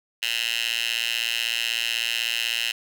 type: tone with high-pass filter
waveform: 10% pulse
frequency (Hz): 116.1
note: A#2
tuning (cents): -7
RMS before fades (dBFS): -26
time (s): 0.22-2.72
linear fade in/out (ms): 10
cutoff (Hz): 2700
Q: 3.9
effects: none